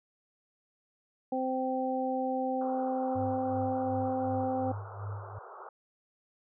harmonic tone, 259.6 Hz, C4, 13 cents flat, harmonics 1 / 2 / 3, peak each -33 / -33 / -33 dBFS, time 1.32-4.72 s, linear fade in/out 5 ms
white band-pass noise, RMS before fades -47 dBFS, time 2.61-5.69 s, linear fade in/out 2 ms, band 380 to 1400 Hz, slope 96 dB/octave
sine tone with tremolo, 101.6 Hz, G#2, 38 cents flat, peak -34 dBFS, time 3.15-5.39 s, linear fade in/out 10 ms, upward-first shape sine, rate 2.7 Hz, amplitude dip 75%
effects none

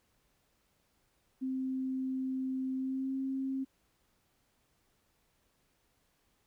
sine tone with pitch glide, 261.6 to 266.9 Hz, C4 to C4, 0 to +35 cents, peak -32 dBFS, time 1.41-3.65 s, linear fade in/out 20 ms, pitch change +35 cents, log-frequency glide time 2.75-3.14 s, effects pink hiss -74 dBFS RMS until 6.46 s

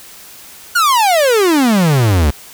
45% pulse exponential sweep, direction down, 1480 to 68.3 Hz, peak -9 dBFS, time 0.75-2.31 s, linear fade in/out 10 ms, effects white hiss -37 dBFS RMS until 2.53 s

